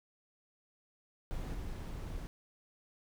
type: noise with level steps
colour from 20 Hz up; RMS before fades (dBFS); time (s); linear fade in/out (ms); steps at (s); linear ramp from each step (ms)
brown; -39 / -41; 1.31-2.27; 0; 1.54; 10
effects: none